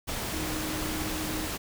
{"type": "tone in noise", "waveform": "sine", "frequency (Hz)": 311.1, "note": "D#4", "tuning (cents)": 0, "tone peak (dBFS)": -35, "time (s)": [0.32, 1.48], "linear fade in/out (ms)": 20, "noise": "pink", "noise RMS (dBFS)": -33, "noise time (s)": [0.07, 1.58], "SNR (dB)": -5, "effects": []}